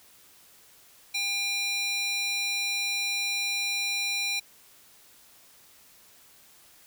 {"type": "tone with high-pass filter", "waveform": "square", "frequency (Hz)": 800, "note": "G5", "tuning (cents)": 35, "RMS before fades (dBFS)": -29, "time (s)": [1.14, 4.4], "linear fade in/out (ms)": 10, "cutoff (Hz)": 3000, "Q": 3.1, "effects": ["white hiss -56 dBFS RMS until 6.86 s"]}